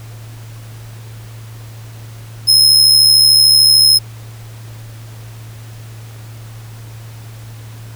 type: tone with amplitude modulation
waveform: 40% pulse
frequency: 5150 Hz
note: E8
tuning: 41 cents flat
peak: -3 dBFS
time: 2.47-3.99 s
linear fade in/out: 20 ms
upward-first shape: sine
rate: 73.4 Hz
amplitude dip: 50%
effects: added 112 Hz sine -30 dBFS peak until 7.95 s + pink hiss -41 dBFS RMS until 7.95 s